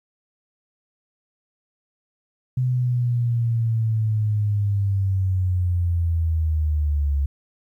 sine linear sweep, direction down, 127.6 to 69.4 Hz, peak -18 dBFS, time 2.57-7.26 s, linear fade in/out 5 ms, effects 10-bit

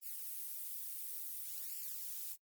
violet noise with flanger, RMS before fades -44 dBFS, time 0.01-2.37 s, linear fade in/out 50 ms, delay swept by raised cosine 0.39 to 3.69 ms, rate 0.57 Hz, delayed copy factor +0.8, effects noise-tail reverb RT60 0.1 s tail -26 dB re dry + Opus 32 kbps

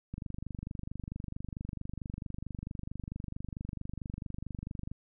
click train, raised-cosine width 5 ms, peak -26 dBFS, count 118, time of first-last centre 0.14-4.916 s, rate 24.5 Hz, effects none

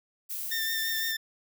violet noise, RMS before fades -35 dBFS, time 0.29-1.13 s, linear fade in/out 20 ms
20% pulse tone with vibrato, 1800 Hz, A6, 39 cents sharp, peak -24 dBFS, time 0.51-1.17 s, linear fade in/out 10 ms, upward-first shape sine, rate 5.9 Hz, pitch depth 21 cents each way
effects none

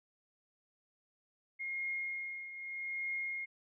sine tone with tremolo, 2142 Hz, C7, 40 cents sharp, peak -34 dBFS, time 1.59-3.46 s, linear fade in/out 20 ms, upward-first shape triangle, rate 0.81 Hz, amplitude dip 70%, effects none

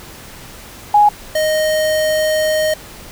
sine / square tone pair in turn, 830.6 / 620.9 Hz, G#5 / D#5, 0 / -4 cents, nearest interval perfect fourth, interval 504 cents, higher first, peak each -6 / -14 dBFS, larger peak first, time 0.94-1.09 / 1.35-2.74 s, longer second, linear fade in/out 5 ms, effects pink hiss -36 dBFS RMS until 3.11 s

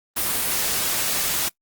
white noise, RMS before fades -23 dBFS, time 0.16-1.49 s, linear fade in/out 10 ms, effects noise-tail reverb RT60 0.1 s tail -23 dB re dry + Opus 32 kbps

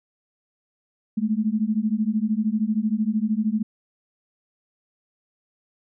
sine beating tone pair, 209.5 / 222.5 Hz, G#3 / A3, +15 / +20 cents, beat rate 13 Hz, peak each -23 dBFS, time 1.17-3.63 s, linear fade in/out 10 ms, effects none

